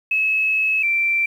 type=tone pair in turn; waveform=sine; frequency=2584 / 2348 Hz; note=E7 / D7; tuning=-35 / -1 cents; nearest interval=major second; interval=166 cents; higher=first; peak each=-16 dBFS; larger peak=neither; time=0.11-0.83 / 0.83-1.26 s; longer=first; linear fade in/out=5 ms; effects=8-bit